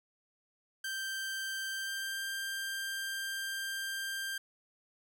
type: tone with pitch glide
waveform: sawtooth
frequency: 1568 to 1584.4 Hz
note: G6 to G6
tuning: 0 to +18 cents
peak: -32 dBFS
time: 0.84-4.38 s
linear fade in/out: 5 ms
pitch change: +18 cents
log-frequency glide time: 1.69-2.23 s
effects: none